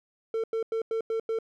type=tone bursts; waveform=triangle; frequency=449.9 Hz; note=A4; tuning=39 cents sharp; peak=-24 dBFS; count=6; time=0.34-1.388 s; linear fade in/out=2 ms; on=98 ms; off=92 ms; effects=none